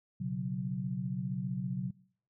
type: chord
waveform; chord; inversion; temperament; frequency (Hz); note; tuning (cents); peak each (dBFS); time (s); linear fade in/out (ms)
sine; B suspended second; none; equal; 123.47 / 138.59 / 185; B2 / C#3 / F#3; 0 / 0 / 0; -39 / -37 / -35; 0.2-1.91; 10
effects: noise-tail reverb RT60 0.6 s tail -22 dB re dry